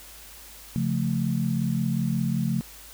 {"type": "chord", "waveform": "sine", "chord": "Db augmented", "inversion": "none", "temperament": "equal with one note detuned", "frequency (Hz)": [137.48, 174.61, 220], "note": ["Db3", "F3", "A3"], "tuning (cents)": [-14, 0, 0], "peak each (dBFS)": -27, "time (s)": [0.76, 2.61], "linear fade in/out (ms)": 0, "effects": ["added 53 Hz sine -51 dBFS peak until 2.93 s", "white hiss -46 dBFS RMS until 2.93 s"]}